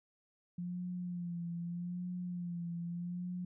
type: tone with vibrato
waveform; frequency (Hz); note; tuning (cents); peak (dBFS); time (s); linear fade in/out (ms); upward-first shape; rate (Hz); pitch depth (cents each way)
sine; 175; F3; +4; -37; 0.58-3.45; 5; sine; 0.81; 45
effects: none